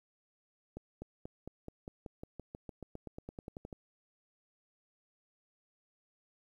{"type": "accelerating click train", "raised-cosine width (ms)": 2, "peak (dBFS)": -30, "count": 21, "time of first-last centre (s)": [0.77, 3.728], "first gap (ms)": 250, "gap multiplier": 0.94, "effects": ["11-bit"]}